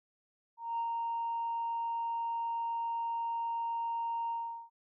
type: tone with ADSR envelope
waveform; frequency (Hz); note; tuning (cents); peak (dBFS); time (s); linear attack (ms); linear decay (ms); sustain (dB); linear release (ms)
sine; 927; A#5; -10; -29; 0.57-4.7; 220; 60; -2; 400
effects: tanh soft clip ceiling -28 dBFS